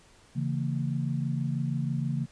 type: chord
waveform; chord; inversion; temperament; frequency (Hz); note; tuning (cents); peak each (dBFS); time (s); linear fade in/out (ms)
sine; A# diminished; first; equal with one note detuned; 138.59 / 164.81 / 227.9; C#3 / E3 / A#3; 0 / 0 / -39; -29 / -32 / -34; 0.35-2.26; 20
effects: pink hiss -58 dBFS RMS until 2.31 s + resampled to 22050 Hz